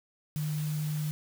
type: tone in noise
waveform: sine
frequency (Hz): 151.9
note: D#3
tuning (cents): -41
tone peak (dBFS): -29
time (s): 0.36-1.11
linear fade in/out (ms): 0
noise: white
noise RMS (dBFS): -45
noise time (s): 0.36-1.11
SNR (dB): +13
effects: none